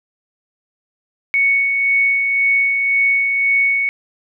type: tone with tremolo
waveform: sine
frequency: 2221 Hz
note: C#7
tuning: 3 cents sharp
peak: -11 dBFS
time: 1.34-3.89 s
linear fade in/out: 0 ms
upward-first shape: sine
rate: 1.9 Hz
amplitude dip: 35%
effects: none